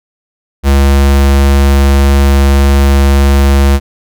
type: tone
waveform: square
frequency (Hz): 69.3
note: C#2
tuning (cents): 0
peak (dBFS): -5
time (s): 0.63-3.8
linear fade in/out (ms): 50
effects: none